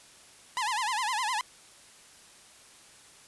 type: tone with vibrato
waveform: sawtooth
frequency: 932.3 Hz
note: A#5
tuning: in tune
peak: -24 dBFS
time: 0.57-1.41 s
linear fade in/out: 0 ms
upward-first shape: sine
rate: 9.8 Hz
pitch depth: 200 cents each way
effects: white hiss -54 dBFS RMS until 3.27 s + resampled to 24000 Hz